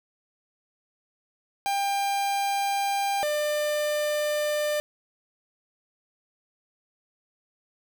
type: tone pair in turn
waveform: 45% pulse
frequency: 797 / 597.1 Hz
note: G5 / D5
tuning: +28 / +29 cents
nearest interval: perfect fourth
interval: 499 cents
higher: first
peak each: -24 dBFS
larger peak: neither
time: 1.66-3.23 / 3.23-4.8 s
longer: neither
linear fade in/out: 0 ms
effects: none